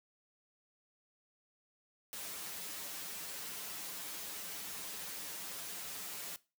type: noise with comb filter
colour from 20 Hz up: white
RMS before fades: -44 dBFS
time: 2.13-6.36 s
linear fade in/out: 0 ms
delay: 8.1 ms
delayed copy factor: -1
effects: noise-tail reverb RT60 0.3 s tail -20 dB re dry + high-pass 100 Hz 12 dB/octave